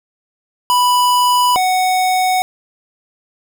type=tone pair in turn; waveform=square; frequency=987.8 / 741.9 Hz; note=B5 / F#5; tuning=0 / +4 cents; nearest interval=perfect fourth; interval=496 cents; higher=first; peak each=-11 / -13 dBFS; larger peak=first; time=0.7-1.56 / 1.56-2.42 s; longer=neither; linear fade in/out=0 ms; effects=none